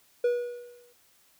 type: tone with exponential decay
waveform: triangle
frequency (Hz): 484.3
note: B4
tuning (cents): -34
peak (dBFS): -18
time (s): 0.24-0.93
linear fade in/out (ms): 5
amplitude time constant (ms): 150
effects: white hiss -63 dBFS RMS until 1.39 s